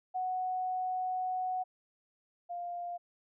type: tone pair in turn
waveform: sine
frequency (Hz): 740 / 700.5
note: F#5 / F5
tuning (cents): 0 / +5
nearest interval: minor second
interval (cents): 95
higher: first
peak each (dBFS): -31 / -36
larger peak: first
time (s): 0.14-1.64 / 2.49-2.98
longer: first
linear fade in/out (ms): 20
effects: none